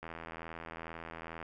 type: click train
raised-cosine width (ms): 0.5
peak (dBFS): -28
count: 116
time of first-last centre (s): 0.03-1.427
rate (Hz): 82.3
effects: none